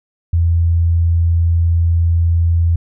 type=tone; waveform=sine; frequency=84.2 Hz; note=E2; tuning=37 cents sharp; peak=-10 dBFS; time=0.33-2.76 s; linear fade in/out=5 ms; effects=none